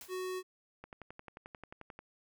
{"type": "noise with exponential decay", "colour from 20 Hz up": "white", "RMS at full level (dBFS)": -47, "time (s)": [0.01, 0.26], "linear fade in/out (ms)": 1, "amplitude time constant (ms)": 53}
{"type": "tone", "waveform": "square", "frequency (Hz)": 370, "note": "F#4", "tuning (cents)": 0, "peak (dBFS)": -37, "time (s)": [0.08, 0.43], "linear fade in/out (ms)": 50}
{"type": "click train", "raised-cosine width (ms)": 0.5, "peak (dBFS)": -32, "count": 14, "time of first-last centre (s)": [0.84, 1.99], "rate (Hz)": 11.3}
{"effects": []}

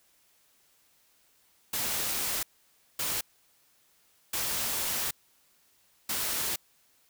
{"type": "noise bursts at uneven times", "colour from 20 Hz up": "white", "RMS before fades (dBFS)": -31, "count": 4, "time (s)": [[1.73, 2.43], [2.99, 3.21], [4.33, 5.11], [6.09, 6.56]], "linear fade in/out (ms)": 5, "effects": ["white hiss -66 dBFS RMS until 7.09 s"]}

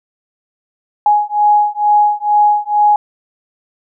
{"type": "beating tone pair", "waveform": "sine", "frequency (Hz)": [833, 835.2], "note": ["G#5", "G#5"], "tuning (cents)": [5, 10], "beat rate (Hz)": 2.2, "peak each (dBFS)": -12, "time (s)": [1.06, 2.96], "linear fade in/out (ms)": 2, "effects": []}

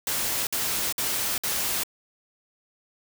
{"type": "noise bursts", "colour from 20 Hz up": "white", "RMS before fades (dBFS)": -27, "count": 4, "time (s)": [0.07, 1.835], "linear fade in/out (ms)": 2, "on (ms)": 400, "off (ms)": 55, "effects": []}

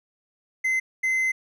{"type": "tone pair in turn", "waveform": "triangle", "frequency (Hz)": [2058, 2058], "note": ["C7", "C7"], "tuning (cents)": [-29, -29], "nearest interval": "unison", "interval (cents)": 0, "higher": "neither", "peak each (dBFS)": -19, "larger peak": "neither", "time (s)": [[0.64, 0.8], [1.03, 1.32]], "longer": "second", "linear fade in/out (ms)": 10, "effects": []}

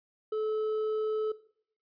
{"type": "tone with hard clipping", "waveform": "triangle", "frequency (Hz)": 432.7, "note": "A4", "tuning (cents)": -29, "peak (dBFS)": -30, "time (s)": [0.32, 1.32], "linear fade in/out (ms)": 5, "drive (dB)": 8, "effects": ["noise-tail reverb RT60 0.6 s tail -17 dB re dry", "resampled to 11025 Hz"]}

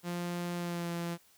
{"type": "tone with pitch glide", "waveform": "sawtooth", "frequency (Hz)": [174.6, 170.91], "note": ["F3", "F3"], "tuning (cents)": [0, -37], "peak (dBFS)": -30, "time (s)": [0.03, 1.18], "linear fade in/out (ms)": 50, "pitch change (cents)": -37, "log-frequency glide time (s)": [0.55, 0.9], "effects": ["white hiss -64 dBFS RMS until 1.37 s"]}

